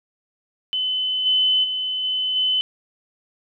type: tone with level steps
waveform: sine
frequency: 3029 Hz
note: F#7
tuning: 40 cents sharp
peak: -20 / -15 / -22 / -20 / -17 dBFS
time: 0.73-2.61 s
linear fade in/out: 0 ms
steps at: 1.25 / 1.63 / 2.03 / 2.35 s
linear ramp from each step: 20 ms
effects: none